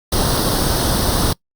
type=noise with comb filter; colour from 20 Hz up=pink; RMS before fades=-17 dBFS; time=0.12-1.33 s; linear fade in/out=5 ms; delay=0.21 ms; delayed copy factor=+0.75; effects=noise-tail reverb RT60 0.1 s tail -24 dB re dry + Opus 48 kbps